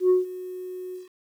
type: tone with ADSR envelope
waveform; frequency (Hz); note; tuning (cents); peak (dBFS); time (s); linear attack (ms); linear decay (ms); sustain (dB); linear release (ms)
sine; 366.6; F#4; -16; -12; 0-1.09; 99; 150; -20; 150
effects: tanh soft clip ceiling -13 dBFS + 9-bit